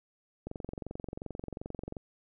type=click train; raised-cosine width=2 ms; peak=-25 dBFS; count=35; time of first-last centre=0.47-1.968 s; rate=22.7 Hz; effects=none